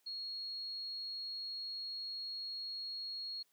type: tone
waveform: sine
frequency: 4303 Hz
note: C8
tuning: 48 cents sharp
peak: -40 dBFS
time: 0.06-3.43 s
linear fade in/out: 10 ms
effects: white hiss -75 dBFS RMS until 3.52 s + high-pass 200 Hz 12 dB/octave